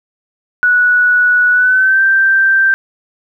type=tone with pitch glide; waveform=sine; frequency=1471 to 1567.5 Hz; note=F#6 to G6; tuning=-11 to -1 cents; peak=-7 dBFS; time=0.63-2.74 s; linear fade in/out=0 ms; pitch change=+110 cents; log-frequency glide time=1.52-2.02 s; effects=8-bit